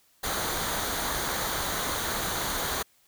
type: noise with comb filter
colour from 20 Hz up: pink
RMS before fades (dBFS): -30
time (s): 0.23-2.83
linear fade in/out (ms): 10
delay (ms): 0.38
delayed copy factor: -0.55
effects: white hiss -64 dBFS RMS until 3.07 s